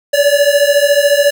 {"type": "beating tone pair", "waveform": "square", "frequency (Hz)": [567, 581], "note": ["C#5", "D5"], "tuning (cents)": [39, -19], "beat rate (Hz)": 14, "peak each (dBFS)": -12, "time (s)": [0.13, 1.31], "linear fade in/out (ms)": 10, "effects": []}